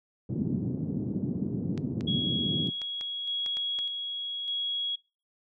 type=band-pass noise; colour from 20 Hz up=white; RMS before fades=-31 dBFS; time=0.29-2.7 s; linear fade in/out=5 ms; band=110 to 270 Hz; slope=24 dB/octave
type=clicks; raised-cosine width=0.2 ms; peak=-25 dBFS; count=7; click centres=1.777 / 2.009 / 2.817 / 3.011 / 3.462 / 3.57 / 3.789 s
type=tone with tremolo; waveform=sine; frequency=3322 Hz; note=G#7; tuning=in tune; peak=-28 dBFS; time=2.07-4.96 s; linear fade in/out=10 ms; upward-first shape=square; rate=0.83 Hz; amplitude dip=35%
effects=noise-tail reverb RT60 0.4 s tail -26 dB re dry